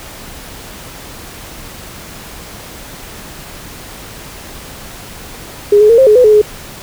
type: tone with pitch steps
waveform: sine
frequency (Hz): 411.3 / 423.7 / 461.7 / 529 / 424.3 / 499.2 / 426.9 / 421.6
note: G#4 / G#4 / A#4 / C5 / G#4 / B4 / G#4 / G#4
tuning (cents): -17 / +35 / -17 / +19 / +37 / +19 / +48 / +26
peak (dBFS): -3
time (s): 5.72-6.416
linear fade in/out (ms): 5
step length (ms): 87
effects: pink hiss -31 dBFS RMS until 6.82 s